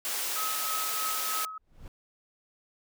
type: high-pass noise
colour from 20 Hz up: white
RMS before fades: -32 dBFS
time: 0.05-1.45 s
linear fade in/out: 0 ms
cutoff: 430 Hz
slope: 12 dB/octave
type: tone with tremolo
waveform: sine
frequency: 1279 Hz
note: D#6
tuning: 47 cents sharp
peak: -31 dBFS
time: 0.36-1.58 s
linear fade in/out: 5 ms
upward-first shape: triangle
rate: 3.2 Hz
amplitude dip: 60%
type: noise with exponential growth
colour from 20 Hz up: brown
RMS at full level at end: -39 dBFS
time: 1.57-1.88 s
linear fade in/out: 2 ms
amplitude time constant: 67 ms
effects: none